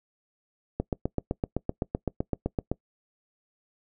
click train, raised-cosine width 2 ms, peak -13 dBFS, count 16, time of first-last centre 0.8-2.716 s, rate 7.83 Hz, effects noise-tail reverb RT60 0.1 s tail -23 dB re dry

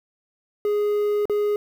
triangle tone with dropouts, 415.3 Hz, G#4, in tune, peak -17 dBFS, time 0.65-1.56 s, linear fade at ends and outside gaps 1 ms, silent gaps 1.255-1.297 s, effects 8-bit

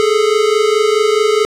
square tone pair together, 415.3 / 440 Hz, G#4 / A4, 0 / 0 cents, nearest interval minor second, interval 100 cents, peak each -14 dBFS, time 0-1.45 s, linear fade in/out 0 ms, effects low-pass 7000 Hz 12 dB/octave + 7-bit

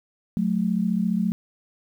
sine tone pair together, 183.32 / 218 Hz, F#3 / A3, -16 / -16 cents, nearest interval minor third, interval 300 cents, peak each -23 dBFS, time 0.37-1.32 s, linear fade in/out 0 ms, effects 9-bit

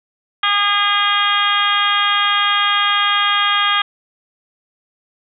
harmonic tone, 407.7 Hz, G#4, 32 cents flat, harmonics 2 / 3 / 4 / 5 / 6 / 7 / 8 / 9, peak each -26 / -17 / -21 / -23 / -26 / -27 / -18 / -29 dBFS, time 0.43-3.82 s, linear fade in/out 5 ms, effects none

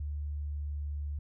sine tone with pitch glide, 73.42 to 72.95 Hz, D2 to D2, 0 to -11 cents, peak -33 dBFS, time 0-1.19 s, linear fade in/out 5 ms, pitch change -11 cents, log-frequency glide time 0.29-0.88 s, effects none

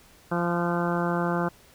harmonic tone with a mistuned harmonic, 173.1 Hz, F3, 15 cents flat, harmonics 1 / 2 / 3 / 4 / 5 / 6 / 7 / 8 / 9, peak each -27 / -30 / -32 / -33 / -34 / -35 / -35 / -36 / -37 dBFS, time 0.31-1.49 s, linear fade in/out 10 ms, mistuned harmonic 9, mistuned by -32 cents, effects pink hiss -55 dBFS RMS until 1.74 s

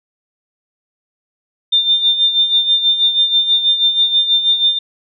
sine tone with tremolo, 3602 Hz, A7, 40 cents sharp, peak -8 dBFS, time 1.72-4.79 s, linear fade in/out 10 ms, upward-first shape sine, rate 6.2 Hz, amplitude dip 65%, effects none

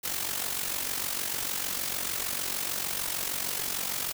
white noise with amplitude modulation, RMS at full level -29 dBFS, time 0.03-4.13 s, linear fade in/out 20 ms, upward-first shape sine, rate 46.6 Hz, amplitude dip 65%, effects none

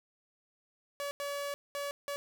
sawtooth tone bursts at uneven times, 569 Hz, C#5, 45 cents sharp, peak -31 dBFS, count 4, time 1-1.11 / 1.2-1.54 / 1.75-1.91 / 2.08-2.16 s, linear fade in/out 0 ms, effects none

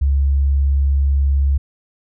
sine tone, 69.3 Hz, C#2, in tune, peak -12 dBFS, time 0.01-1.58 s, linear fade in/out 10 ms, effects none

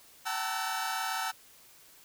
sawtooth tone cluster, 764 / 878 / 916 / 1317 / 1501 Hz, G5 / A5 / A#5 / E6 / F#6, -45 / -4 / -31 / -2 / +24 cents, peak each -33 / -34 / -36 / -32 / -37 dBFS, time 0.25-1.32 s, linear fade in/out 20 ms, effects white hiss -57 dBFS RMS until 2.04 s

